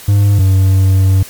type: tone pair in turn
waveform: triangle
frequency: 101 / 95.33 Hz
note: G#2 / G2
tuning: -48 / -48 cents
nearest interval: minor second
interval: 100 cents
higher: first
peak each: -4 dBFS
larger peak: neither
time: 0.08-0.39 / 0.39-1.23 s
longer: second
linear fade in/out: 5 ms
effects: white hiss -33 dBFS RMS until 1.29 s + MP3 96 kbps